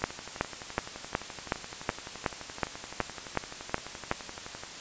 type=two click trains; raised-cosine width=0.5 ms; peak=-24 / -10 dBFS; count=55 / 12; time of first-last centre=0.02-4.635 / 0.04-4.114 s; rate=11.7 / 2.7 Hz; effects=white hiss -42 dBFS RMS until 4.8 s + resampled to 16000 Hz